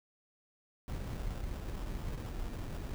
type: noise with sample-and-hold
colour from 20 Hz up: brown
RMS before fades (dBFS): -39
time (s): 0.88-2.94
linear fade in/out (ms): 0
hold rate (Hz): 2100
effects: none